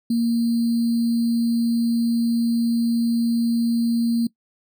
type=tone with sample-and-hold; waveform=sine; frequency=233.1 Hz; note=A#3; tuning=in tune; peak=-17 dBFS; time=0.1-4.27 s; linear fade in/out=5 ms; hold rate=4410 Hz; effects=noise-tail reverb RT60 0.1 s tail -21 dB re dry